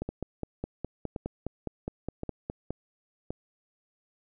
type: two click trains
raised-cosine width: 2 ms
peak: -20 / -19 dBFS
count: 4 / 14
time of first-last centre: 0.09-3.305 / 0.02-2.706 s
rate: 0.933 / 4.84 Hz
effects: none